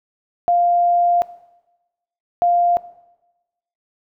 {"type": "tone bursts at uneven times", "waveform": "sine", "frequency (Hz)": 698.5, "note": "F5", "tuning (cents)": 0, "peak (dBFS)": -12, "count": 2, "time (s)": [[0.48, 1.22], [2.42, 2.77]], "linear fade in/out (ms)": 0, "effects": ["noise-tail reverb RT60 1.0 s tail -18 dB re dry"]}